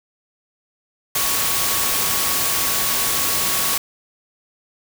sine tone in noise, 1115 Hz, C#6, 10 cents sharp, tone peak -31 dBFS, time 1.15-3.78 s, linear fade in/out 5 ms, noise white, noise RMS -20 dBFS, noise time 1.15-3.78 s, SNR -14 dB, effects none

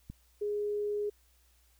click, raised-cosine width 5 ms, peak -30 dBFS, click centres 0.1 s
sine tone, 414.5 Hz, G#4, 3 cents flat, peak -30 dBFS, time 0.41-1.1 s, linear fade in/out 10 ms
effects added 60 Hz sine -65 dBFS peak until 1.79 s + white hiss -69 dBFS RMS until 1.79 s

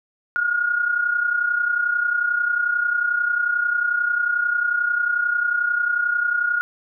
sine tone pair together, 1403.8 / 1435 Hz, F6 / F6, +9 / +47 cents, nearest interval unison, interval 38 cents, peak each -25 / -19 dBFS, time 0.36-6.61 s, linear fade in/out 0 ms, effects none

